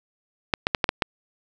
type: clicks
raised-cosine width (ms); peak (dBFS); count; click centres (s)
0.3; -3; 6; 0.538 / 0.669 / 0.748 / 0.842 / 0.891 / 1.022
effects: none